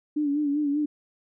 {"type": "tone with vibrato", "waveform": "sine", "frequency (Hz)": 291.5, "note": "D4", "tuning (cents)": -13, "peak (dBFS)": -22, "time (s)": [0.16, 0.86], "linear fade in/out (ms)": 10, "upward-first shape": "sine", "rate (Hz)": 5.1, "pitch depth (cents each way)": 60, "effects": []}